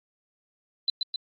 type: tone with echo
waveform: sine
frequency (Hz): 4038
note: B7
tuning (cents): +38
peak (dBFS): -21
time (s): 0.88-0.9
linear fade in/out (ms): 2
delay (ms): 130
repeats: 2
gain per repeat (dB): -3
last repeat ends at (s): 1.16
effects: Opus 48 kbps